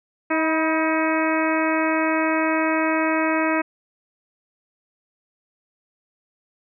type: harmonic tone with a mistuned harmonic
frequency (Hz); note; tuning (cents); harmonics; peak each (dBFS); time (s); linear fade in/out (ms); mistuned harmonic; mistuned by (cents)
317.3; D#4; +34; 1 / 2 / 3 / 4 / 5 / 6 / 7 / 8; -22 / -25 / -27 / -28 / -29 / -30 / -30 / -31; 0.3-3.62; 10; 3; +36
effects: none